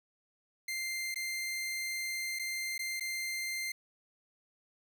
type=tone with dropouts; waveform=sawtooth; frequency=2093 Hz; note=C7; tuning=in tune; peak=-31 dBFS; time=0.68-3.72 s; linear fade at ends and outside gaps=5 ms; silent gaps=1.144-1.158 / 2.389-2.394 / 2.78-2.791 / 2.998-3.007 s; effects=none